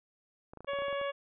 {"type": "clicks", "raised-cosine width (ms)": 1, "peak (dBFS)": -33, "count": 10, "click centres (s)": [0.535, 0.573, 0.606, 0.646, 0.734, 0.788, 0.821, 0.883, 0.928, 1.014]}
{"type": "harmonic tone", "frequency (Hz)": 561, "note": "C#5", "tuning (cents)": 21, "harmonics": [1, 2, 3, 4, 5, 6], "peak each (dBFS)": [-33, -39, -43, -45, -47, -49], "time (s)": [0.67, 1.12], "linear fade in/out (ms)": 20}
{"effects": []}